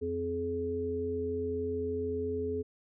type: tone cluster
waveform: sine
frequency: 87.6 / 259.5 / 424.6 Hz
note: F2 / C4 / G#4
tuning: +6 / -14 / +38 cents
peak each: -39 / -38 / -32 dBFS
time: 0.01-2.63 s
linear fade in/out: 20 ms
effects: none